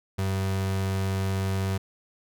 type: tone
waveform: 35% pulse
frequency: 96.1 Hz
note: G2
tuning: 34 cents flat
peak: -23 dBFS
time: 0.18-1.78 s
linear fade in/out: 10 ms
effects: none